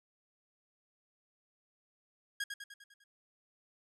sawtooth tone with echo, 1639 Hz, G#6, 23 cents flat, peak -30 dBFS, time 2.4-2.44 s, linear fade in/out 5 ms, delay 100 ms, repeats 6, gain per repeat -5 dB, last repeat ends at 3.04 s, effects low-pass 11000 Hz 12 dB/octave

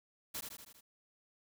white noise with echo, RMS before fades -41 dBFS, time 0.34-0.41 s, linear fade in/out 10 ms, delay 80 ms, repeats 5, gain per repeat -4 dB, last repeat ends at 0.81 s, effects none

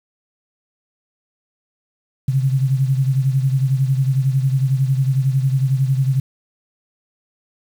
sine beating tone pair, 132 / 143 Hz, C3 / D3, +16 / -46 cents, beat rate 11 Hz, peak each -15 / -21 dBFS, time 2.28-6.2 s, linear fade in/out 5 ms, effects 7-bit

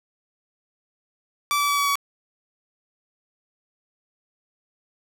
sawtooth tone with pitch steps, 1160 / 1152.7 / 1145.4 / 1138.1 / 1130.9 Hz, D6 / D6 / D6 / C#6 / C#6, -22 / -33 / -44 / +45 / +34 cents, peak -16 dBFS, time 1.51-1.955 s, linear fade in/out 0 ms, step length 89 ms, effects none

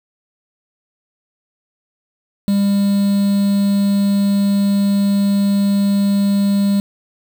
triangle tone with quantisation, 200 Hz, G3, 35 cents sharp, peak -10 dBFS, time 2.48-6.8 s, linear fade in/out 0 ms, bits 5, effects none

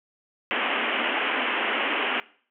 white band-pass noise, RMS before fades -26 dBFS, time 0.51-2.2 s, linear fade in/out 0 ms, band 220 to 3100 Hz, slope 96 dB/octave, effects noise-tail reverb RT60 0.5 s tail -21 dB re dry

